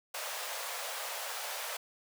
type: high-pass noise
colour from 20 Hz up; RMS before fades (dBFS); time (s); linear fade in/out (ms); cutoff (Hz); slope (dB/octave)
pink; -39; 0.14-1.77; 5; 520; 48
effects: none